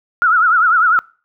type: tone with vibrato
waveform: sine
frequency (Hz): 1366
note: F6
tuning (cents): -39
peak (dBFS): -9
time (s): 0.22-0.99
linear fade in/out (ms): 0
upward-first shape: triangle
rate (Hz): 10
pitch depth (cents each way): 160
effects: noise-tail reverb RT60 0.4 s tail -25 dB re dry